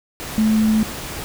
sine tone in noise, 217.8 Hz, A3, 17 cents flat, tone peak -13 dBFS, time 0.38-0.83 s, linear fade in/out 0 ms, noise pink, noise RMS -30 dBFS, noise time 0.2-1.24 s, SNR +14 dB, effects none

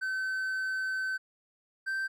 triangle tone pair in turn, 1531 / 1560.5 Hz, G6 / G6, -41 / -8 cents, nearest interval unison, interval 33 cents, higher second, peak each -28 dBFS, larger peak neither, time 0.01-1.18 / 1.86-2.08 s, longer first, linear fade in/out 20 ms, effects none

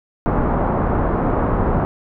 pink low-pass noise, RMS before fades -18 dBFS, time 0.26-1.85 s, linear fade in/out 0 ms, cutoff 1200 Hz, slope 24 dB/octave, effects none

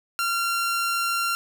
sawtooth tone, 1377 Hz, F6, 25 cents flat, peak -19 dBFS, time 0.19-1.35 s, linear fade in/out 0 ms, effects none

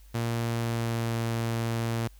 sawtooth tone with pitch glide, 116.54 to 115.27 Hz, A#2 to A#2, 0 to -19 cents, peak -23 dBFS, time 0.14-2.08 s, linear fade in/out 10 ms, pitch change -19 cents, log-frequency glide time 0.47-1.15 s, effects added 50 Hz sine -49 dBFS peak until 2.19 s + white hiss -62 dBFS RMS until 2.19 s

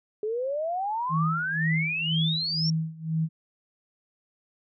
sine exponential sweep, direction up, 415.3 to 5588 Hz, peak -26 dBFS, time 0.23-2.7 s, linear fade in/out 2 ms
sine tone with tremolo, 160.4 Hz, E3, 47 cents flat, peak -22 dBFS, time 1.09-3.29 s, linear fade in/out 50 ms, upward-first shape sine, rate 2 Hz, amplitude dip 90%
effects none

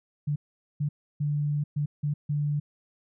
sine tone bursts at uneven times, 146.83 Hz, D3, in tune, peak -24 dBFS, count 6, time 0.27-0.36 / 0.8-0.89 / 1.2-1.64 / 1.76-1.86 / 2.03-2.14 / 2.29-2.6 s, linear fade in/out 10 ms, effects none

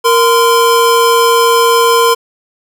square tone pair together, 466.2 / 1026.8 Hz, A#4 / C6, 0 / -33 cents, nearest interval octave + major second, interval 1367 cents, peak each -10 dBFS, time 0.04-2.15 s, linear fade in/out 20 ms, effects none

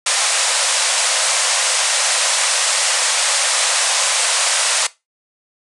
white band-pass noise, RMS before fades -17 dBFS, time 0.06-4.87 s, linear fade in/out 5 ms, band 500 to 9800 Hz, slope 96 dB/octave, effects noise-tail reverb RT60 0.2 s tail -17 dB re dry

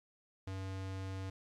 square tone, 95.5 Hz, G2, 45 cents flat, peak -40 dBFS, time 0.47-1.3 s, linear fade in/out 5 ms, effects low-pass 7000 Hz 12 dB/octave + 12-bit

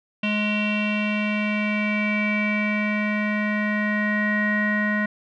square tone with low-pass filter sweep, 210 Hz, G#3, 19 cents sharp, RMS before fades -23 dBFS, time 0.23-5.06 s, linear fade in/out 5 ms, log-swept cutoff 2800 to 1800 Hz, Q 9.6, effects none

